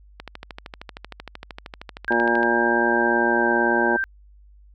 click train, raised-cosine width 0.3 ms, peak -18 dBFS, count 30, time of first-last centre 0.2-2.431 s, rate 13 Hz
sine tone with pitch glide, 1595 to 1568.5 Hz, G6 to G6, +30 to +1 cents, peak -21 dBFS, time 2.08-4.04 s, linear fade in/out 0 ms, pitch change -29 cents, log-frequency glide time 2.3-3.55 s
harmonic tone, 117.8 Hz, A#2, 19 cents sharp, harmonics 2 / 3 / 4 / 5 / 6 / 7 / 8, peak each -26 / -23 / -30 / -27 / -32 / -26 / -27 dBFS, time 2.1-3.97 s, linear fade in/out 10 ms
effects added 50 Hz sine -47 dBFS peak until 4.74 s

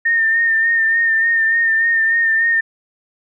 sine tone with vibrato, 1819 Hz, A#6, 43 cents flat, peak -12 dBFS, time 0.05-2.61 s, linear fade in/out 10 ms, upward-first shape sine, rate 3.4 Hz, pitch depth 31 cents each way, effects none

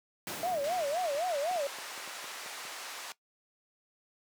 pink noise with exponential decay, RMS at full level -36 dBFS, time 0.27-1.98 s, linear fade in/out 1 ms, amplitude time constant 370 ms
sine tone with vibrato, 642 Hz, E5, 46 cents flat, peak -29 dBFS, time 0.43-1.67 s, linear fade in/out 2 ms, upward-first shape sine, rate 3.9 Hz, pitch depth 250 cents each way
pink band-pass noise, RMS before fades -43 dBFS, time 0.64-3.12 s, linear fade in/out 0 ms, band 790 to 9600 Hz, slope 12 dB/octave
clicks, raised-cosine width 1 ms, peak -33 dBFS, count 9, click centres 1.149 / 1.512 / 1.558 / 1.786 / 1.977 / 2.076 / 2.242 / 2.461 / 2.652 s
effects noise-tail reverb RT60 0.1 s tail -18 dB re dry + high-pass 200 Hz 12 dB/octave

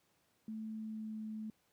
sine tone with pitch glide, 219 to 217 Hz, A3 to A3, -8 to -24 cents, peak -40 dBFS, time 0.48-1.5 s, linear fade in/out 2 ms, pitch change -16 cents, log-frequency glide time 0.7-1.22 s, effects pink hiss -75 dBFS RMS until 1.72 s + high-pass 100 Hz 12 dB/octave

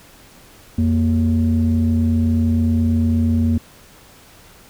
sine tone pair together, 87.31 / 233.1 Hz, F2 / A#3, 0 / 0 cents, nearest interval octave + perfect fourth, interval 1700 cents, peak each -15 dBFS, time 0.78-3.58 s, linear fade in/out 5 ms, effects tanh soft clip ceiling -9 dBFS + pink hiss -46 dBFS RMS until 4.69 s

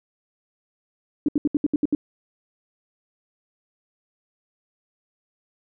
sine tone bursts, 293.7 Hz, D4, in tune, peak -16 dBFS, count 8, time 1.26-1.95 s, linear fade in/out 2 ms, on 25 ms, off 70 ms, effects none

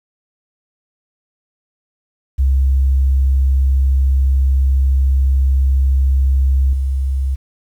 sine tone with level steps, 67 Hz, C2, 42 cents sharp, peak -9 / -14 dBFS, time 2.38-7.36 s, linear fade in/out 20 ms, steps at 6.73 s, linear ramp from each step 2 ms, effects tanh soft clip ceiling -6 dBFS + 8-bit

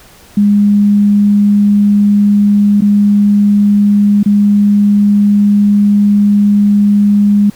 sine tone with dropouts, 204.7 Hz, G#3, 25 cents flat, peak -5 dBFS, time 0.37-7.5 s, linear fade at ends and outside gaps 5 ms, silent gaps 2.808-2.819 / 4.231-4.259 s, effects pink hiss -40 dBFS RMS until 7.55 s

